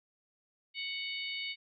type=harmonic tone; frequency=741 Hz; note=F#5; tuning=2 cents sharp; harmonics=3 / 4 / 5 / 6; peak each=-39 / -41 / -43 / -45 dBFS; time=0.74-1.56 s; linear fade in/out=50 ms; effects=none

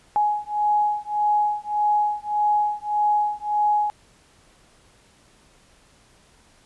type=beating tone pair; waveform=sine; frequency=836 / 837.7 Hz; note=G#5 / G#5; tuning=+11 / +15 cents; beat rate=1.7 Hz; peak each=-22 dBFS; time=0.16-3.9 s; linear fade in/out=0 ms; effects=pink hiss -56 dBFS RMS until 6.65 s + resampled to 24000 Hz

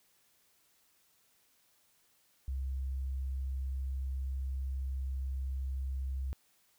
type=tone; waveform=sine; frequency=66.3 Hz; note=C2; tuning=23 cents sharp; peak=-33 dBFS; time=2.48-6.33 s; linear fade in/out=0 ms; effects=white hiss -70 dBFS RMS until 6.78 s

